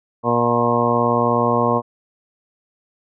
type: harmonic tone with a mistuned harmonic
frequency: 119.1 Hz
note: A#2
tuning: 38 cents sharp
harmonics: 1 / 2 / 3 / 4 / 5 / 6 / 7 / 8 / 9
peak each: -25 / -22 / -27 / -21 / -23 / -25 / -27 / -24 / -21 dBFS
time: 0.23-1.82 s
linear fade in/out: 50 ms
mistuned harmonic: 7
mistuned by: +46 cents
effects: none